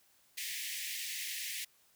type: high-pass noise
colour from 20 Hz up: pink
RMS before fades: -40 dBFS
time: 0.37-1.65 s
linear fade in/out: 10 ms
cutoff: 1800 Hz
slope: 96 dB/octave
effects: white hiss -68 dBFS RMS until 1.95 s